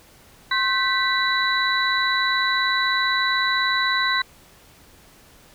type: tone cluster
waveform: sine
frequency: 1062 / 1539 / 1973 / 3948 Hz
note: C6 / G6 / B6 / B7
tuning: +25 / -32 / -2 / -1 cents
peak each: -24 dBFS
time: 0.51-4.22 s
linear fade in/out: 5 ms
effects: pink hiss -51 dBFS RMS until 5.54 s

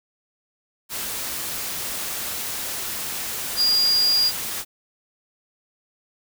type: tone in noise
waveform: sine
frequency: 4824 Hz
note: D8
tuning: 46 cents sharp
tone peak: -16 dBFS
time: 3.56-4.32 s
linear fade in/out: 50 ms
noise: white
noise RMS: -29 dBFS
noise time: 0.89-4.65 s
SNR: +10 dB
effects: none

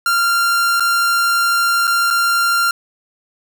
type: tone with dropouts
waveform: 45% pulse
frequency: 1386 Hz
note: F6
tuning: 14 cents flat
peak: -13 dBFS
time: 0.06-2.71 s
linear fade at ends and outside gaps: 2 ms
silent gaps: 0.798-0.805 / 1.871-1.876 / 2.104-2.108 s
effects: none

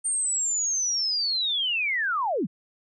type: linear sweep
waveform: sine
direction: down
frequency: 8870 to 132.1 Hz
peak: -23 dBFS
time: 0.04-2.47 s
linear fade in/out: 20 ms
effects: none

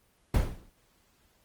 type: noise with exponential decay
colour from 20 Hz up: brown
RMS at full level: -19 dBFS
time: 0.34-0.7 s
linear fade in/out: 5 ms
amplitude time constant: 77 ms
effects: pink hiss -67 dBFS RMS until 1.44 s + Opus 24 kbps

